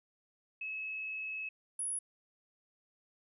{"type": "tone pair in turn", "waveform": "sine", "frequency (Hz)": [2582, 10309], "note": ["E7", "E9"], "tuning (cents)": [-37, -40], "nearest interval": "2 octaves", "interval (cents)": 2397, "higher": "second", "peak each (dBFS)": [-37, -34], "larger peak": "second", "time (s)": [[0.61, 1.49], [1.79, 1.99]], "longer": "first", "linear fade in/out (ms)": 5, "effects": []}